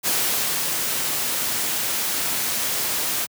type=noise with ADSR envelope; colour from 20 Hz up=white; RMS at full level=-21 dBFS; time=0.03-3.27 s; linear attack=38 ms; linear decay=520 ms; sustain=-3 dB; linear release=35 ms; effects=high-pass 100 Hz 12 dB/octave